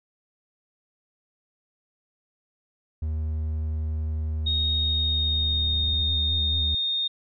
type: tone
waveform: triangle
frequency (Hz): 77.78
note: D#2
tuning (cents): 0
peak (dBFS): -23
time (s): 3.02-6.75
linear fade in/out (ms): 5
type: tone with pitch glide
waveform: sine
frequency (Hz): 3729 to 3680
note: A#7 to A#7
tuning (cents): 0 to -23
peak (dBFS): -23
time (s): 4.46-7.08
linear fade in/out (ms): 10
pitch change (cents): -23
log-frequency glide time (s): 4.73-6.12
effects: none